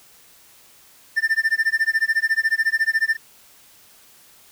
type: tone with tremolo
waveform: triangle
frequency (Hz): 1789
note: A6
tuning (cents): +28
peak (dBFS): -12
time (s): 1.16-3.17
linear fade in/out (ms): 20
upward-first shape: sine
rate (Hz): 14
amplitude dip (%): 100
effects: white hiss -51 dBFS RMS until 4.51 s